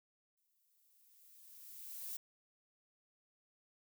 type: noise with exponential growth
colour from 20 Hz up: violet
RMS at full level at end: -43 dBFS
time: 0.37-2.17 s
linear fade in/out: 5 ms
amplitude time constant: 390 ms
effects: none